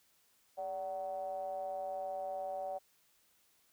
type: ring-modulated tone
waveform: triangle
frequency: 88.6 Hz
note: F2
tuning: 25 cents sharp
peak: -32 dBFS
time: 0.57-2.79 s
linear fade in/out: 20 ms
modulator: 665 Hz
effects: white hiss -71 dBFS RMS until 3.72 s